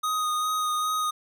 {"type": "tone with vibrato", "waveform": "square", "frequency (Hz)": 1244.5, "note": "D#6", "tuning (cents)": 0, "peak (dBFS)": -25, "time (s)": [0.03, 1.11], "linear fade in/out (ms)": 10, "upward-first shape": "sine", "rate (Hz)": 2.5, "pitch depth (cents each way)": 15, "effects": []}